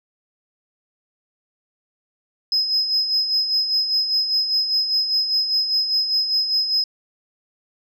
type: tone with tremolo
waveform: sine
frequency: 5090 Hz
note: D#8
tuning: 39 cents sharp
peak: -14 dBFS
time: 2.52-6.84 s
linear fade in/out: 2 ms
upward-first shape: sine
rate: 5 Hz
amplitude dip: 60%
effects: tanh soft clip ceiling -12 dBFS